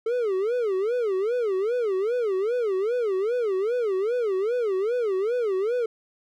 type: tone with vibrato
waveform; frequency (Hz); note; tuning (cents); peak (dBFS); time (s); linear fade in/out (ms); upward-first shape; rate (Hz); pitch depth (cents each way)
triangle; 431.2; A4; -35; -20; 0.06-5.86; 5; sine; 2.5; 250
effects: none